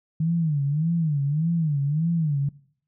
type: tone with vibrato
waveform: sine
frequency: 154 Hz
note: D#3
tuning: 17 cents flat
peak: -20 dBFS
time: 0.2-2.49 s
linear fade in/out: 5 ms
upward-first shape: sine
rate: 1.7 Hz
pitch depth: 170 cents each way
effects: noise-tail reverb RT60 0.6 s tail -21 dB re dry